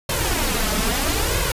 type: noise with flanger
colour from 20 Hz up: pink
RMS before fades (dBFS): -21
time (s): 0.09-1.52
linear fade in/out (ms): 5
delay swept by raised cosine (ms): 1.9 to 4.7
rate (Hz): 0.77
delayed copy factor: +0.7
effects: resampled to 32000 Hz